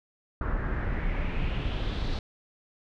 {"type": "noise with low-pass filter sweep", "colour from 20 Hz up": "brown", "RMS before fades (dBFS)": -29, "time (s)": [0.41, 2.19], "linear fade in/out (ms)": 2, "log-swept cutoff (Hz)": [1400, 4300], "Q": 3.1, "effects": []}